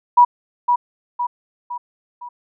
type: tone with echo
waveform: sine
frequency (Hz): 971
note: B5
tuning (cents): -30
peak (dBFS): -6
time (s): 0.17-0.25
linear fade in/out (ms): 10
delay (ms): 510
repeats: 4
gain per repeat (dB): -6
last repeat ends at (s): 2.29
effects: none